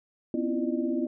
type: tone cluster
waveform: sine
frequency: 247.9 / 267.9 / 328 / 345.4 / 603 Hz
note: B3 / C4 / E4 / F4 / D5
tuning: +7 / +41 / -9 / -19 / +46 cents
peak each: -30 / -32 / -30 / -34 / -38 dBFS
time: 0.34-1.07 s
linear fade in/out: 2 ms
effects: none